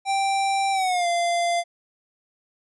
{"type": "tone with pitch glide", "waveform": "square", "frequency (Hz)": [784, 690.4], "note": ["G5", "F5"], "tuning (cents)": [0, -20], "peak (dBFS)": -21, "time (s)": [0.05, 1.64], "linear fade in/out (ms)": 50, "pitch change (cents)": -220, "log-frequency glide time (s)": [0.72, 1.07], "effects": ["resampled to 24000 Hz"]}